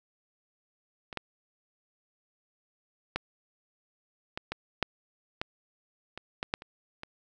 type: clicks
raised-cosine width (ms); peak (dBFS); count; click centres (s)
0.3; -24 / -16 / -13 / -18 / -17 / -9 / -15 / -23 / -15 / -11 / -28 / -23; 12; 1.128 / 1.173 / 3.16 / 4.375 / 4.52 / 4.827 / 5.415 / 6.176 / 6.429 / 6.539 / 6.621 / 7.034
effects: none